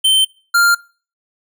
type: tone pair in turn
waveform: square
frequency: 3100 / 1396.9 Hz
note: G7 / F6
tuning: -20 / 0 cents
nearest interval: octave + major second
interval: 1380 cents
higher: first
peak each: -10 dBFS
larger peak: neither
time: 0.04-0.25 / 0.54-0.75 s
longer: neither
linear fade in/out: 10 ms
effects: noise-tail reverb RT60 0.4 s tail -23 dB re dry